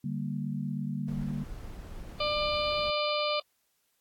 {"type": "chord", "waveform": "sine", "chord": "G minor", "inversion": "second", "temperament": "equal", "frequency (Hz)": [146.83, 196, 233.1], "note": ["D3", "G3", "Bb3"], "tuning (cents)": [0, 0, 0], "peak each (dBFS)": [-34, -35, -36], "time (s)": [0.04, 1.44], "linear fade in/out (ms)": 5}
{"type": "noise", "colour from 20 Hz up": "brown", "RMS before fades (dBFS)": -42, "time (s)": [1.08, 2.9], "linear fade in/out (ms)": 2}
{"type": "harmonic tone", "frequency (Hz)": 597, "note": "D5", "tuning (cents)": 28, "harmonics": [1, 2, 4, 5, 6, 7, 8], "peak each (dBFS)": [-30, -33, -36, -37, -38, -38, -39], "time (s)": [2.2, 3.4], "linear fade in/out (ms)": 5}
{"effects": ["white hiss -74 dBFS RMS until 4 s", "AAC 64 kbps"]}